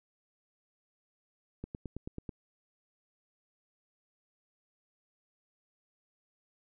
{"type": "click train", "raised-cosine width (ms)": 3, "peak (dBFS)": -26, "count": 7, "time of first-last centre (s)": [1.64, 2.292], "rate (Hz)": 9.2, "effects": []}